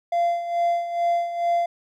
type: tone with tremolo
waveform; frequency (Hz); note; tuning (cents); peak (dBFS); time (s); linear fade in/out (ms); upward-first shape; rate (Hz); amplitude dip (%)
triangle; 689; F5; -24; -15; 0.12-1.66; 5; sine; 2.3; 70
effects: tanh soft clip ceiling -11 dBFS